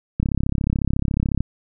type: click train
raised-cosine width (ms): 5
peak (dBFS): -8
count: 42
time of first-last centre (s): 0.2-1.406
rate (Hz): 34
effects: none